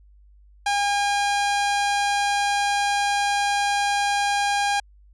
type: tone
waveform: sawtooth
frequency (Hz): 810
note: G#5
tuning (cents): -43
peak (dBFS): -16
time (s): 0.66-4.8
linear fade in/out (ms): 5
effects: added 50 Hz sine -49 dBFS peak until 5.13 s + resampled to 22050 Hz